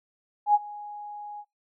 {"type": "tone with ADSR envelope", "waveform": "sine", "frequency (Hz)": 830, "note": "G#5", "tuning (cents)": -1, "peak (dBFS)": -14, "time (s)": [0.46, 1.45], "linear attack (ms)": 84, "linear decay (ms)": 35, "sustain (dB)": -22, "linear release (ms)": 56, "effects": ["noise-tail reverb RT60 0.2 s tail -25 dB re dry"]}